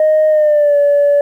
sine tone with pitch glide, 620 to 575.1 Hz, D#5 to D5, -6 to -36 cents, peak -6 dBFS, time 0-1.21 s, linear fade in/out 2 ms, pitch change -130 cents, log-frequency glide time 0.29-0.77 s, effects tanh soft clip ceiling -5 dBFS + 8-bit

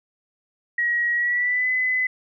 sine tone with pitch glide, 1903 to 2016 Hz, A#6 to B6, +35 to +35 cents, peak -19 dBFS, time 0.78-2.07 s, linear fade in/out 5 ms, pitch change +100 cents, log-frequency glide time 1.14-1.69 s, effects none

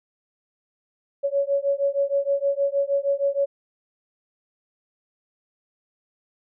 sine beating tone pair, 556 / 562.4 Hz, C#5 / C#5, +5 / +25 cents, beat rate 6.4 Hz, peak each -23 dBFS, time 1.23-3.46 s, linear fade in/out 20 ms, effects none

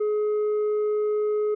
triangle tone with tanh clipping, 422.1 Hz, G#4, 28 cents sharp, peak -22 dBFS, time 0-1.55 s, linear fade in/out 10 ms, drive 8 dB, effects none

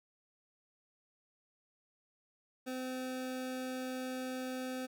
25% pulse tone, 256.9 Hz, C4, 32 cents flat, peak -34 dBFS, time 2.66-4.87 s, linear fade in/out 20 ms, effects none

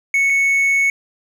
triangle tone pair in turn, 2211 / 2211 Hz, C#7 / C#7, -5 / -5 cents, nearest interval unison, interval 0 cents, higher neither, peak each -11 dBFS, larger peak neither, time 0.14-0.3 / 0.3-0.9 s, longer second, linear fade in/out 2 ms, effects none

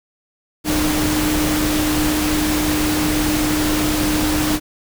sine tone in noise, 304.2 Hz, D#4, 39 cents flat, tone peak -18 dBFS, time 0.64-4.6 s, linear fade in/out 50 ms, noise pink, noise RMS -21 dBFS, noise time 0.64-4.6 s, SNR 0 dB, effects none

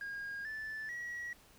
sine tone with pitch steps, 1627 / 1752 / 1918 Hz, G#6 / A6 / A#6, -36 / -8 / +49 cents, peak -37 dBFS, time 0.01-1.33 s, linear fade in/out 2 ms, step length 440 ms, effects tanh soft clip ceiling -38 dBFS + pink hiss -62 dBFS RMS until 1.58 s

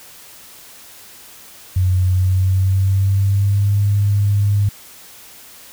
sine tone with pitch glide, 92.1 to 101.6 Hz, F#2 to G#2, -7 to -38 cents, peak -12 dBFS, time 1.76-4.69 s, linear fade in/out 5 ms, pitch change +169 cents, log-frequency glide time 2.13-3.76 s, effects white hiss -41 dBFS RMS until 5.72 s

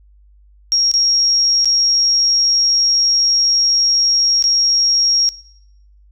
sine tone with dropouts, 5588 Hz, F8, in tune, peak -11 dBFS, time 0.72-5.29 s, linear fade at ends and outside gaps 0 ms, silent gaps 0.915-0.939 / 1.646-1.656 / 4.425-4.44 s, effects noise-tail reverb RT60 0.8 s tail -20 dB re dry + added 50 Hz sine -45 dBFS peak until 6.11 s

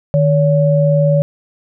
sine tone pair together, 152.9 / 568 Hz, D#3 / C#5, -30 / +42 cents, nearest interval octave + major seventh, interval 2272 cents, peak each -11 / -13 dBFS, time 0.14-1.22 s, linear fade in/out 0 ms, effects none

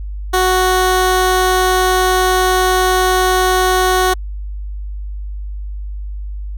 15% pulse tone, 370 Hz, F#4, in tune, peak -5 dBFS, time 0.33-4.14 s, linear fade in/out 10 ms, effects added 50 Hz sine -22 dBFS peak until 6.57 s

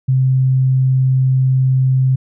sine tone, 130.81 Hz, C3, in tune, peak -10 dBFS, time 0.08-2.16 s, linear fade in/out 10 ms, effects none

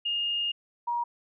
sine tone pair in turn, 2836 / 951.3 Hz, F7 / A#5, +26 / +35 cents, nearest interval octave + perfect fifth, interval 1891 cents, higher first, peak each -26 dBFS, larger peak neither, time 0.05-0.52 / 0.87-1.04 s, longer first, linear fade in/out 10 ms, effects none

